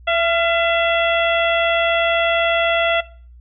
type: harmonic tone with a mistuned harmonic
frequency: 671 Hz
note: E5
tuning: 31 cents sharp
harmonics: 1 / 2 / 3 / 4 / 5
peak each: -18 / -21 / -23 / -24 / -25 dBFS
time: 0.07-3.01 s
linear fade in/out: 10 ms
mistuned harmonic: 2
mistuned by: +49 cents
effects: noise-tail reverb RT60 0.4 s tail -18 dB re dry + added 60 Hz sine -40 dBFS peak until 3.4 s